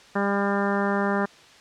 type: harmonic tone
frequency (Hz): 200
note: G3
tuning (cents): +35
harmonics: 1 / 2 / 3 / 4 / 5 / 6 / 7 / 8 / 9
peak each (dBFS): -25 / -28 / -30 / -31 / -32 / -33 / -33 / -34 / -35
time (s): 0.15-1.26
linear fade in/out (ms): 10
effects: white hiss -50 dBFS RMS until 1.6 s + low-pass 5000 Hz 12 dB/octave